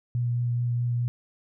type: tone with vibrato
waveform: sine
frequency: 120.6 Hz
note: B2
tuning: 41 cents flat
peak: -23 dBFS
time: 0.15-1.08 s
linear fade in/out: 0 ms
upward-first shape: triangle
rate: 4.7 Hz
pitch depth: 13 cents each way
effects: none